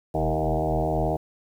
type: tone with frequency modulation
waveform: sine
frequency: 392 Hz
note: G4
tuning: in tune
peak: -21 dBFS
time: 0.14-1.17 s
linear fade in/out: 10 ms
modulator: 78.8 Hz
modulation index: 4.8
effects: 9-bit